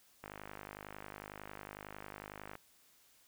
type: click train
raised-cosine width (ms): 0.5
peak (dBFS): -30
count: 119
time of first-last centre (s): 0.24-2.554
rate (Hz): 51
effects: white hiss -67 dBFS RMS until 3.27 s